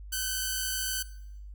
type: tone pair together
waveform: 5% pulse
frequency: 1513 / 1569.5 Hz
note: F#6 / G6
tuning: +38 / +2 cents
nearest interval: minor second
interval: 64 cents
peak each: -19 / -26 dBFS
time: 0.12-1.03 s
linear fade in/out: 10 ms
effects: noise-tail reverb RT60 0.8 s tail -18 dB re dry + added 50 Hz sine -41 dBFS peak until 1.54 s